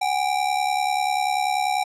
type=ring-modulated tone; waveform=square; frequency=781 Hz; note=G5; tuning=7 cents flat; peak=-18 dBFS; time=0.01-1.84 s; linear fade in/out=10 ms; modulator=35.1 Hz; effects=low-pass 10000 Hz 12 dB/octave